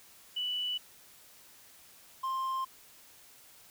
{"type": "tone pair in turn", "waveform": ["sine", "triangle"], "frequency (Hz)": [2966, 1053.5], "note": ["F#7", "C6"], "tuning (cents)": [4, 12], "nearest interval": "octave + tritone", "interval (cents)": 1792, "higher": "first", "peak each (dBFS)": [-31, -29], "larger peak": "second", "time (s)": [[0.36, 0.78], [2.23, 2.65]], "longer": "neither", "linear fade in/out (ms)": 10, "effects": ["white hiss -57 dBFS RMS until 3.7 s"]}